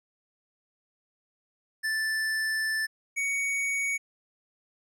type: tone pair in turn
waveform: square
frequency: 1760 / 2238 Hz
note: A6 / C#7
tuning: 0 / +16 cents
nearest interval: major third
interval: 416 cents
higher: second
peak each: -27 dBFS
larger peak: neither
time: 1.83-2.87 / 3.16-3.98 s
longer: first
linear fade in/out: 20 ms
effects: low-pass 12000 Hz 12 dB/octave